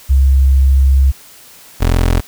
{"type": "tone pair in turn", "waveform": ["sine", "25% pulse"], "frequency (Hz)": [67.2, 42.92], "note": ["C2", "F1"], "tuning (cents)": [47, -29], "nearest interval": "minor sixth", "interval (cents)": 776, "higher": "first", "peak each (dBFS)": -6, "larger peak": "neither", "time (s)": [[0.09, 1.12], [1.8, 2.21]], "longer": "first", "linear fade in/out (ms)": 20, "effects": ["white hiss -40 dBFS RMS until 2.27 s"]}